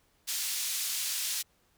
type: band-pass noise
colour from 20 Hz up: pink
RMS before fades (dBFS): -33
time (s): 0.27-1.43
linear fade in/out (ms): 20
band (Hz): 3900 to 16000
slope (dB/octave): 12
effects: pink hiss -69 dBFS RMS until 1.77 s